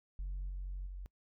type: tone with level steps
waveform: sine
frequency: 46.25 Hz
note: F#1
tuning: in tune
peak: -35 / -37 / -41 dBFS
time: 0.19-1.06 s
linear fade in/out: 0 ms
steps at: 0.49 / 0.86 s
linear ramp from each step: 10 ms
effects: noise-tail reverb RT60 0.1 s tail -25 dB re dry + tanh soft clip ceiling -35 dBFS